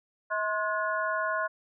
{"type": "tone cluster", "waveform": "sine", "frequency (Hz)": [640, 1059, 1450, 1702], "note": ["D#5", "C6", "F#6", "G#6"], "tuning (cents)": [49, 21, -35, 42], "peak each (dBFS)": [-32, -31, -31, -38], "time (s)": [0.3, 1.48], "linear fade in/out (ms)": 20, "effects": []}